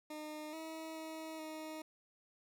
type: tone with pitch steps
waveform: 20% pulse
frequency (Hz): 305.2 / 320.3 / 318.4 / 313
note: D#4 / E4 / D#4 / D#4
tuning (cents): -33 / -50 / +40 / +10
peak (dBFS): -39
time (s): 0.1-1.82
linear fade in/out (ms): 5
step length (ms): 430
effects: none